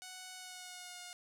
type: tone with pitch glide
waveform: 5% pulse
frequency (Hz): 740 to 716.4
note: F#5 to F5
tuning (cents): 0 to +44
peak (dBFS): -35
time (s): 0.02-1.13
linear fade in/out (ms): 0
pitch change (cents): -56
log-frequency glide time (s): 0.36-1
effects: none